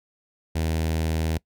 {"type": "tone with notch filter", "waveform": "sawtooth", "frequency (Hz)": 80.1, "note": "E2", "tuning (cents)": -49, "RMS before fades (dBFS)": -25, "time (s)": [0.55, 1.38], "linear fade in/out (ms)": 10, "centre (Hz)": 1200, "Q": 1.8, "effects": ["noise-tail reverb RT60 0.1 s tail -23 dB re dry"]}